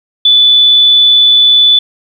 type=tone; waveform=sine; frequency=3479 Hz; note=A7; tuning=20 cents flat; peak=-3 dBFS; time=0.25-1.79 s; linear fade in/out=5 ms; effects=7-bit